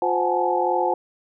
sine tone cluster, 356.2 / 518 / 738 / 832 / 875 Hz, F4 / C5 / F#5 / G#5 / A5, +34 / -17 / -5 / +3 / -10 cents, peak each -25 dBFS, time 0.02-0.94 s, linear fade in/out 2 ms, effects none

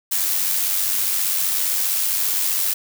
blue noise with amplitude modulation, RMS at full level -19 dBFS, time 0.11-2.74 s, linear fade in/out 10 ms, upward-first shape sine, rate 95.2 Hz, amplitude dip 40%, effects none

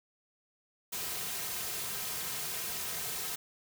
white noise with comb filter, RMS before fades -37 dBFS, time 0.92-3.36 s, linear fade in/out 10 ms, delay 3.5 ms, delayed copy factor -0.55, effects none

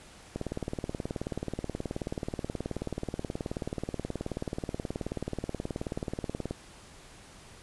click train, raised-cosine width 2 ms, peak -19 dBFS, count 116, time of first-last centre 0.36-6.51 s, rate 18.7 Hz, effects pink hiss -52 dBFS RMS until 7.62 s + resampled to 24000 Hz

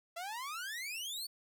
sawtooth exponential sweep, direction up, 659.3 to 4566 Hz, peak -36 dBFS, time 0.16-1.27 s, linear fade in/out 10 ms, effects none

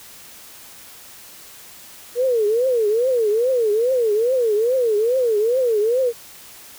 sine tone with vibrato, 466.2 Hz, A#4, in tune, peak -15 dBFS, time 2.15-6.13 s, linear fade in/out 50 ms, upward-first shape triangle, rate 2.4 Hz, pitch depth 240 cents each way, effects white hiss -42 dBFS RMS until 6.78 s

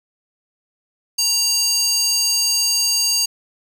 square tone with high-pass filter, 933 Hz, A#5, 1 cent sharp, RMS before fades -18 dBFS, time 1.18-3.26 s, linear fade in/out 10 ms, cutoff 5300 Hz, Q 4, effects none

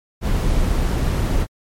brown noise, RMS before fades -18 dBFS, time 0.21-1.47 s, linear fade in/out 50 ms, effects MP3 64 kbps

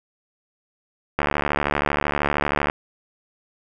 click train, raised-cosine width 0.5 ms, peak -5 dBFS, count 111, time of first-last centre 1.19-2.699 s, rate 72.9 Hz, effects none

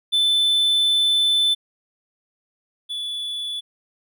triangle tone pair in turn, 3520 / 3444 Hz, A7 / A7, 0 / -38 cents, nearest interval unison, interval 38 cents, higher first, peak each -14 / -24 dBFS, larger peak first, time 0.12-1.55 / 2.89-3.61 s, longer first, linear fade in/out 20 ms, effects none

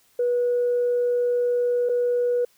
sine tone with dropouts, 486.7 Hz, B4, 25 cents flat, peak -18 dBFS, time 0.19-2.45 s, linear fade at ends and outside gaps 5 ms, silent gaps 1.89-1.894 s, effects tanh soft clip ceiling -15 dBFS + white hiss -61 dBFS RMS until 2.57 s

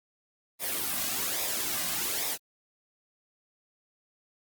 white noise with flanger, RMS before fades -31 dBFS, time 0.59-2.38 s, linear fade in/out 50 ms, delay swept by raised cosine 0.67 to 2.27 ms, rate 1.2 Hz, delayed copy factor -0.6, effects Opus 32 kbps

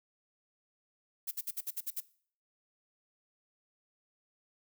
violet noise bursts, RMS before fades -36 dBFS, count 8, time 1.27-2.006 s, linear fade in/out 10 ms, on 43 ms, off 56 ms, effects noise-tail reverb RT60 0.5 s tail -19 dB re dry

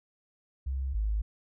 sine tone pair in turn, 66.6 / 52.78 Hz, C2 / G#1, +31 / +29 cents, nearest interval major third, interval 402 cents, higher first, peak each -29 / -26 dBFS, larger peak second, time 0.66-0.94 / 0.94-1.22 s, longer neither, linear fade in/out 10 ms, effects none

